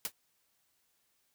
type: noise with exponential decay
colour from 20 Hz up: white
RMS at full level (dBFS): -30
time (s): 0.05-0.12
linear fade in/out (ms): 1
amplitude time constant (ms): 15
effects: white hiss -75 dBFS RMS until 1.34 s